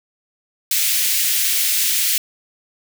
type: high-pass noise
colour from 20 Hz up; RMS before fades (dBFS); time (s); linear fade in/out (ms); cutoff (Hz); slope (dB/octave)
white; -18; 0.71-2.18; 2; 2000; 24
effects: none